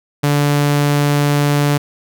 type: tone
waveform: sawtooth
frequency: 145 Hz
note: D3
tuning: 22 cents flat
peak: -8 dBFS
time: 0.23-1.78 s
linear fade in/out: 10 ms
effects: none